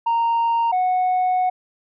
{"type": "tone pair in turn", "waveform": "sine", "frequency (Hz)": [927, 735.8], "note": ["A#5", "F#5"], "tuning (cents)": [-10, -10], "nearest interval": "major third", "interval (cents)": 400, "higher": "first", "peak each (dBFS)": -14, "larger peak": "neither", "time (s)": [[0.06, 0.72], [0.72, 1.5]], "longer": "second", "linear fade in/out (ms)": 10, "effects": ["tanh soft clip ceiling -15 dBFS"]}